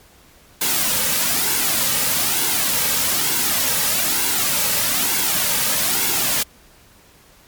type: noise with flanger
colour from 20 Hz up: white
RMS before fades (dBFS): -19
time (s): 0.61-6.43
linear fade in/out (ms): 5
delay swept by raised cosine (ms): 1.6 to 2.9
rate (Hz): 1.1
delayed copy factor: -0.55
effects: pink hiss -50 dBFS RMS until 7.47 s + MP3 96 kbps